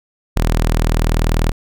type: tone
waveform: sawtooth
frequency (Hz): 40.15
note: E1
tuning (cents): -45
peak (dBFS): -9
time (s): 0.36-1.52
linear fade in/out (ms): 10
effects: none